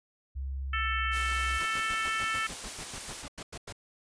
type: tone with pitch glide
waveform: sine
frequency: 67.3 to 65.46 Hz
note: C2 to C2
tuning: +49 to +1 cents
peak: -32 dBFS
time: 0.35-1.59 s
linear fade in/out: 20 ms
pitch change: -48 cents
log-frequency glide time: 0.72-0.91 s
type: harmonic tone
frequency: 442.3 Hz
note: A4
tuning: 9 cents sharp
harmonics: 3 / 4 / 5 / 6 / 7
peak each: -32 / -34 / -36 / -38 / -39 dBFS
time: 0.73-2.47 s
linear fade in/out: 5 ms
type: band-stop noise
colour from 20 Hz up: white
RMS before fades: -40 dBFS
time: 1.11-3.26 s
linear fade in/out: 50 ms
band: 120 to 180 Hz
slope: 96 dB/octave
type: noise bursts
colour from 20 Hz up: pink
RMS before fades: -41 dBFS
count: 15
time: 1.6-3.726 s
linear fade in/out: 5 ms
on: 54 ms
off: 94 ms
effects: resampled to 22050 Hz